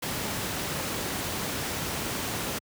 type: noise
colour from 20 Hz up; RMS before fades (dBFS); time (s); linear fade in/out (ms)
pink; -31; 0.02-2.59; 10
effects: high-pass 80 Hz 12 dB/octave